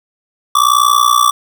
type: tone with amplitude modulation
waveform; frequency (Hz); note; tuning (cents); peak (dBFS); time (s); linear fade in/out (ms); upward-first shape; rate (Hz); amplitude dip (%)
square; 1157; D6; -26; -5; 0.55-1.31; 5; sine; 60.7; 90
effects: none